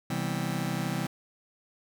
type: chord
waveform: sawtooth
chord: C major seventh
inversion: none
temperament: just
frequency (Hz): 130.81 / 163.52 / 196.22 / 245.3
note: C3 / E3 / G3 / B3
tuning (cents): 0 / -14 / +2 / -12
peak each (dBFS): -30 / -28 / -30 / -34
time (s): 0.1-1.07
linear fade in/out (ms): 5
effects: none